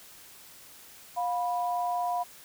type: tone pair together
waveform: sine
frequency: 708.4 / 983 Hz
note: F5 / B5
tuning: +24 / -8 cents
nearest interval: tritone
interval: 568 cents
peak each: -28 / -32 dBFS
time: 1.16-2.24 s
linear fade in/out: 20 ms
effects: white hiss -51 dBFS RMS until 2.44 s